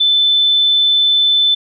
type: tone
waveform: sine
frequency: 3520 Hz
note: A7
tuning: in tune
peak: -9 dBFS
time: 0-1.55 s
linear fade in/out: 10 ms
effects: none